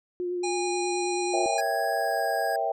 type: tone with vibrato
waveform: sine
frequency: 355.9 Hz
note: F4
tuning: 33 cents sharp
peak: -27 dBFS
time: 0.2-1.46 s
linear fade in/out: 0 ms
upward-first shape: triangle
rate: 9.3 Hz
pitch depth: 24 cents each way
type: harmonic tone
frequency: 817 Hz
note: G#5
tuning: 29 cents flat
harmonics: 1 / 3 / 5 / 7 / 9 / 10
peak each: -31 / -36 / -38 / -39 / -41 / -41 dBFS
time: 0.43-1.61 s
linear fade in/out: 10 ms
type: chord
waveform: sine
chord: A# diminished seventh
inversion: none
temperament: equal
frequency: 466.2 / 554.4 / 659.3 / 784 Hz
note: A#4 / C#5 / E5 / G5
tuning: 0 / 0 / 0 / 0 cents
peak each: -34 / -33 / -28 / -28 dBFS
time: 1.33-2.72 s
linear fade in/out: 5 ms
type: tone with pitch glide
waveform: square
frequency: 1661.2 to 1646.9 Hz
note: G#6 to G#6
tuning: 0 to -15 cents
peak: -33 dBFS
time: 1.58-2.56 s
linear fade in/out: 2 ms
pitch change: -15 cents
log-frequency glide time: 1.93-2.21 s
effects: none